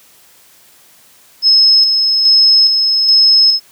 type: tone with tremolo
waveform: sine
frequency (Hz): 5180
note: E8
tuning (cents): -31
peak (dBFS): -5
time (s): 1.42-3.6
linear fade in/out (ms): 50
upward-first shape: square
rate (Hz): 1.2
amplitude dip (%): 40
effects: white hiss -46 dBFS RMS until 3.71 s + high-pass 80 Hz 12 dB/octave